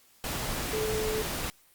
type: tone in noise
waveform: sine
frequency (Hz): 433.6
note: A4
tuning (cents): -25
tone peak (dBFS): -29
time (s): 0.73-1.22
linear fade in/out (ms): 0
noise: pink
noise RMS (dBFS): -33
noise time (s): 0.24-1.5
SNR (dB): +1
effects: white hiss -61 dBFS RMS until 1.74 s + Opus 48 kbps